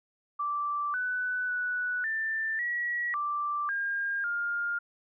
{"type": "tone with pitch steps", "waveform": "sine", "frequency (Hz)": [1169, 1495, 1479, 1779, 1921, 1174, 1612, 1410], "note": ["D6", "F#6", "F#6", "A6", "B6", "D6", "G6", "F6"], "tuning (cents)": [-8, 17, -1, 19, -48, -1, 48, 16], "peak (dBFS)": -28, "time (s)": [0.39, 4.79], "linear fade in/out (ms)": 10, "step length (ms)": 550, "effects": []}